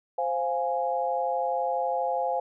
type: chord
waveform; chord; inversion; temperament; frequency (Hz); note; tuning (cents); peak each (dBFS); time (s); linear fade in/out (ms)
sine; F minor; second; equal; 523.3 / 698.5 / 830.6; C5 / F5 / Ab5; 0 / 0 / 0; -29; 0.18-2.4; 5
effects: none